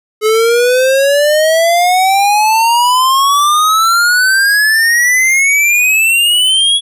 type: exponential sweep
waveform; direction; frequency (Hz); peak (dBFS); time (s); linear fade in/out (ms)
square; up; 426.3 to 3376; -8; 0.21-6.81; 50
effects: resampled to 32000 Hz